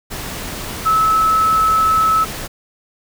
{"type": "tone in noise", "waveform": "sine", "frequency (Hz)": 1300, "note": "E6", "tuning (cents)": -24, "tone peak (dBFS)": -11, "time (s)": [0.85, 2.25], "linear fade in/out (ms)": 20, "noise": "pink", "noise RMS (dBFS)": -27, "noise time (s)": [0.1, 2.48], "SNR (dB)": 13, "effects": []}